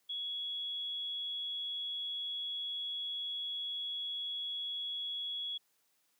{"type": "tone", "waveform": "sine", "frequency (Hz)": 3354, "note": "G#7", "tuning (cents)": 16, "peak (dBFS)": -36, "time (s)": [0.09, 5.58], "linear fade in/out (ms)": 10, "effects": ["white hiss -75 dBFS RMS until 6.19 s", "high-pass 150 Hz 12 dB/octave"]}